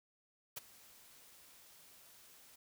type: noise with ADSR envelope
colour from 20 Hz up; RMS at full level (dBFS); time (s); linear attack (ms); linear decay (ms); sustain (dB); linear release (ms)
white; -41; 0.56-2.56; 14; 17; -20; 7
effects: none